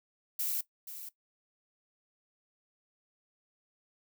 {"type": "noise with echo", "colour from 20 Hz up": "violet", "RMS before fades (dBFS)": -33, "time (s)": [0.39, 0.61], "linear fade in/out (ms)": 5, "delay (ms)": 480, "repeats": 1, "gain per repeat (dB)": -11, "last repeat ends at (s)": 1.09, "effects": ["noise-tail reverb RT60 0.1 s tail -17 dB re dry"]}